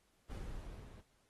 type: noise with level ramp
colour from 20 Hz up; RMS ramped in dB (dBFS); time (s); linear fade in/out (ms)
brown; -43 to -53; 0.29-1.02; 20
effects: pink hiss -75 dBFS RMS until 1.29 s + AAC 32 kbps